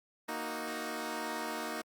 10% pulse chord, D# minor, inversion second, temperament equal, 233.1 / 311.1 / 370 Hz, A#3 / D#4 / F#4, 0 / 0 / 0 cents, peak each -32 / -31 / -35 dBFS, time 0.28-1.82 s, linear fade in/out 10 ms, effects Opus 48 kbps

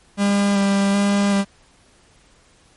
45% pulse tone with vibrato, 199.7 Hz, G3, 32 cents sharp, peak -15 dBFS, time 0.17-1.45 s, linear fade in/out 50 ms, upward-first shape square, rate 1.3 Hz, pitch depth 13 cents each way, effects pink hiss -54 dBFS RMS until 2.76 s + MP3 48 kbps

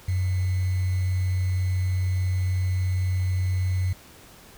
sine tone with sample-and-hold, 92.2 Hz, F#2, 6 cents flat, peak -21 dBFS, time 0.08-3.93 s, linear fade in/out 5 ms, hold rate 2100 Hz, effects pink hiss -49 dBFS RMS until 4.57 s

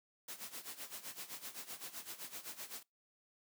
white noise with tremolo, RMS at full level -45 dBFS, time 0.28-2.83 s, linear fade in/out 5 ms, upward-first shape sine, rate 7.8 Hz, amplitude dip 80%, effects noise-tail reverb RT60 0.2 s tail -24 dB re dry + high-pass 150 Hz 12 dB/octave

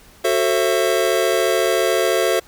square chord, F# half-diminished seventh, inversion none, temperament just, 370 / 444 / 532.8 / 666 Hz, F#4 / A4 / C5 / E5, 0 / +16 / +31 / +18 cents, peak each -22 dBFS, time 0.24-2.4 s, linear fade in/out 10 ms, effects pink hiss -48 dBFS RMS until 2.47 s

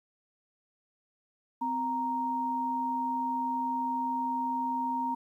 sine tone pair together, 257.3 / 932.3 Hz, C4 / A#5, -29 / 0 cents, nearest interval octave + minor seventh, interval 2229 cents, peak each -35 / -29 dBFS, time 1.61-5.15 s, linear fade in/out 10 ms, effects 11-bit

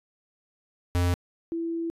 square / sine tone pair in turn, 88.3 / 332.8 Hz, F2 / E4, +20 / +17 cents, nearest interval octave + major seventh, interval 2297 cents, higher second, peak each -22 / -27 dBFS, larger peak first, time 0.95-1.14 / 1.52-1.9 s, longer second, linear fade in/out 0 ms, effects resampled to 32000 Hz

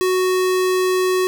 square tone, 370 Hz, F#4, in tune, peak -16 dBFS, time 0.01-1.27 s, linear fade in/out 0 ms, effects none

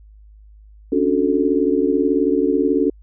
sine chord, D major seventh, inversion third, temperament just, 275.3 / 293.7 / 367.1 / 440.5 Hz, C#4 / D4 / F#4 / A4, -12 / 0 / -14 / +2 cents, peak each -20 dBFS, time 0.92-2.9 s, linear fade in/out 5 ms, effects added 52 Hz sine -42 dBFS peak until 3.02 s

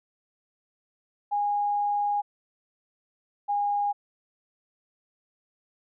sine tone pair in turn, 821 / 817.1 Hz, G#5 / G#5, -20 / -28 cents, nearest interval unison, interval 8 cents, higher first, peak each -23 / -23 dBFS, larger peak neither, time 1.31-2.22 / 3.48-3.93 s, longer first, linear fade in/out 20 ms, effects none

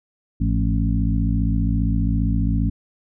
harmonic tone with a mistuned harmonic, 55 Hz, A1, in tune, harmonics 1 / 2 / 3 / 4 / 5, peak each -20 / -23 / -25 / -26 / -27 dBFS, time 0.4-2.7 s, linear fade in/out 10 ms, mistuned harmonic 3, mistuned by +79 cents, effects none

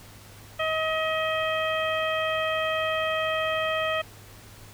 harmonic tone, 634 Hz, D#5, 32 cents sharp, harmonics 1 / 2 / 3 / 4 / 5, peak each -27 / -30 / -32 / -33 / -34 dBFS, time 0.59-4.02 s, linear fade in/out 10 ms, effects added 103 Hz sine -49 dBFS peak until 4.73 s + pink hiss -49 dBFS RMS until 4.73 s

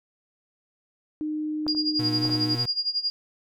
sine tone, 305.9 Hz, D#4, 29 cents flat, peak -26 dBFS, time 1.21-2.55 s, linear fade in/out 0 ms
clicks, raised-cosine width 1 ms, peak -20 / -30 / -23 / -21 / -23 dBFS, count 5, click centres 1.666 / 1.749 / 2.252 / 2.295 / 2.353 s
sine tone with tremolo, 4832 Hz, D8, 48 cents sharp, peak -21 dBFS, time 1.68-3.1 s, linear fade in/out 0 ms, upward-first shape sine, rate 11 Hz, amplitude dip 85%
40% pulse tone with vibrato, 119.5 Hz, A#2, 43 cents sharp, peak -28 dBFS, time 1.99-2.66 s, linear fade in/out 5 ms, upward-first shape square, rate 13 Hz, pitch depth 18 cents each way
effects none

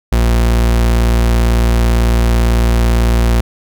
40% pulse tone, 58 Hz, A#1, 8 cents flat, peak -8 dBFS, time 0.12-3.41 s, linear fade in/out 5 ms, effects none

